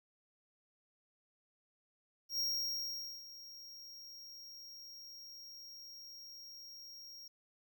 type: tone with ADSR envelope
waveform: square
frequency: 5588 Hz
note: F8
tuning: in tune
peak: -33 dBFS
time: 2.29-7.28 s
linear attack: 100 ms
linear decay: 830 ms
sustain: -17 dB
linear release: 5 ms
effects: 12-bit